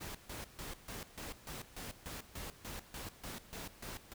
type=noise with tremolo; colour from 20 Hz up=pink; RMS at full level=-45 dBFS; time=0-4.14 s; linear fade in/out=20 ms; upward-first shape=square; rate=3.4 Hz; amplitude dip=80%; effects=none